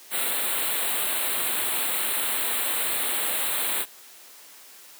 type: band-stop noise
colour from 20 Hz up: white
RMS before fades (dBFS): -26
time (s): 0.1-3.86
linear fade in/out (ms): 50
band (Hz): 4200 to 7800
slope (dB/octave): 96
effects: white hiss -48 dBFS RMS until 4.99 s + high-pass 300 Hz 12 dB/octave